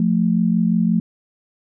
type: tone pair together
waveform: sine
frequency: 176 / 221.7 Hz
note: F3 / A3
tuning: +14 / +13 cents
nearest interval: major third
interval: 399 cents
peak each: -17 dBFS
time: 0-1 s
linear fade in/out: 2 ms
effects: none